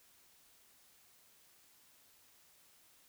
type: silence
effects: white hiss -66 dBFS RMS until 3.08 s